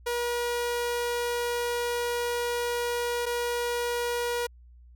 sawtooth tone pair in turn, 479.9 / 479.9 Hz, B4 / B4, -50 / -50 cents, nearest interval unison, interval 0 cents, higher neither, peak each -23 dBFS, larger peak neither, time 0.06-3.26 / 3.26-4.47 s, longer first, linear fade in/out 10 ms, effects added 60 Hz sine -49 dBFS peak until 4.95 s

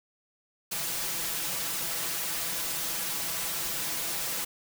white noise with comb filter, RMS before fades -32 dBFS, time 0.71-4.45 s, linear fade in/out 10 ms, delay 6 ms, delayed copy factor +0.8, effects none

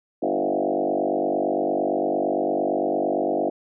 sine tone with frequency modulation, 497.7 Hz, B4, 13 cents sharp, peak -20 dBFS, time 0.22-3.5 s, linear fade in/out 10 ms, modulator 48.8 Hz, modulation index 4.7, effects none

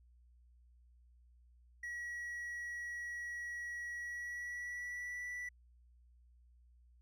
triangle tone with pitch glide, 1920 to 1963.7 Hz, B6 to B6, -49 to -10 cents, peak -39 dBFS, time 1.83-5.49 s, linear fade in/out 5 ms, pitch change +39 cents, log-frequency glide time 3.94-5.26 s, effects added 60 Hz sine -62 dBFS peak until 7.01 s

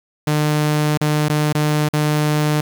sawtooth tone with dropouts, 150.7 Hz, D3, 45 cents sharp, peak -11 dBFS, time 0.27-2.61 s, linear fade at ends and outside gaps 5 ms, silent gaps 0.975-1.01 / 1.285-1.296 / 1.528-1.549 / 1.888-1.934 s, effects 7-bit

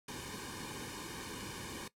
pink noise with comb filter, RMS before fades -44 dBFS, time 0.08-1.88 s, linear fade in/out 5 ms, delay 1.5 ms, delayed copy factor -0.95, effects noise-tail reverb RT60 0.1 s tail -18 dB re dry + low-pass 11000 Hz 12 dB/octave

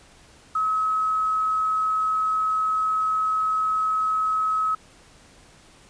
sine tone with quantisation, 1282 Hz, E6, 49 cents flat, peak -20 dBFS, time 0.55-4.75 s, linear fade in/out 5 ms, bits 8, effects pink hiss -52 dBFS RMS until 5.89 s + resampled to 22050 Hz

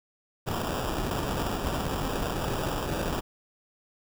pink noise with sample-and-hold, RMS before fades -30 dBFS, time 0.46-3.21 s, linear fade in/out 20 ms, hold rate 2100 Hz, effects none

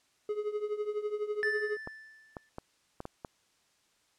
triangle tone with tremolo, 420 Hz, G#4, 19 cents sharp, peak -26 dBFS, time 0.29-1.77 s, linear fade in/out 2 ms, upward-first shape triangle, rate 12 Hz, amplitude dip 85%
triangle tone with exponential decay, 1760 Hz, A6, in tune, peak -25 dBFS, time 1.43-2.49 s, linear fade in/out 0 ms, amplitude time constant 230 ms
clicks, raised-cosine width 1 ms, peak -25 dBFS, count 6, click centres 1.874 / 2.368 / 2.584 / 3.004 / 3.054 / 3.248 s
effects white hiss -70 dBFS RMS until 4.18 s + low-pass 8000 Hz 12 dB/octave

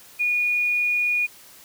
sine tone, 2448 Hz, D#7, 29 cents flat, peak -19 dBFS, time 0.19-1.27 s, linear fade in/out 20 ms, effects white hiss -48 dBFS RMS until 1.64 s

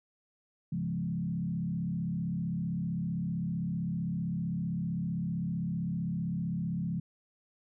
sine tone with frequency modulation, 171.2 Hz, F3, 34 cents flat, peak -30 dBFS, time 0.72-7 s, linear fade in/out 5 ms, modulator 35.5 Hz, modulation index 1.1, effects none

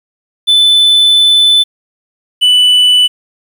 triangle tone pair in turn, 3509 / 2980 Hz, A7 / F#7, -5 / +12 cents, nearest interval minor third, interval 283 cents, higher first, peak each -3 dBFS, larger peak neither, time 0.47-1.64 / 2.41-3.08 s, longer first, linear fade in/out 20 ms, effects 7-bit

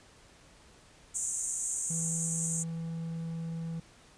pink band-pass noise, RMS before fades -34 dBFS, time 1.14-2.64 s, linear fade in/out 20 ms, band 6500 to 9200 Hz, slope 96 dB/octave
triangle tone, 164.8 Hz, E3, in tune, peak -32 dBFS, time 1.9-3.8 s, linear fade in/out 5 ms
effects pink hiss -58 dBFS RMS until 4.17 s + resampled to 22050 Hz

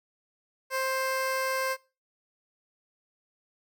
15% pulse tone, 526 Hz, C5, 9 cents sharp, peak -21 dBFS, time 0.7-1.77 s, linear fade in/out 50 ms, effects noise-tail reverb RT60 0.3 s tail -21 dB re dry

